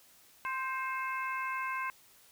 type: harmonic tone with a mistuned harmonic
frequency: 523.3 Hz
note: C5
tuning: in tune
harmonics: 2 / 3 / 4 / 5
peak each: -35 / -39 / -41 / -43 dBFS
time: 0.45-1.9 s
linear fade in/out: 0 ms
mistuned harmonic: 4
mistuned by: +35 cents
effects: white hiss -61 dBFS RMS until 2.31 s